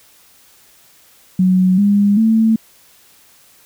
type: tone with pitch steps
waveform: sine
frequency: 185 / 202.9 / 222.6 Hz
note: F#3 / G#3 / A3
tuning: 0 / -40 / +20 cents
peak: -9 dBFS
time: 1.39-2.56 s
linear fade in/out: 5 ms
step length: 390 ms
effects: white hiss -49 dBFS RMS until 3.65 s